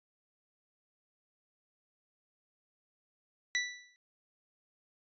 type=tone with exponential decay; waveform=sawtooth; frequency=1968 Hz; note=B6; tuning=7 cents flat; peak=-23 dBFS; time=3.55-3.96 s; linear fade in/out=0 ms; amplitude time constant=87 ms; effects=resampled to 16000 Hz